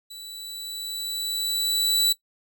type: tone with level ramp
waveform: sawtooth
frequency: 3951 Hz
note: B7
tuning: in tune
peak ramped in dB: -35 to -14 dBFS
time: 0.1-2.13 s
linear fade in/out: 10 ms
effects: noise-tail reverb RT60 0.1 s tail -18 dB re dry